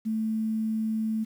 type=tone; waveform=sine; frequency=220 Hz; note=A3; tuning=in tune; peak=-25 dBFS; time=0.05-1.25 s; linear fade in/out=20 ms; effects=9-bit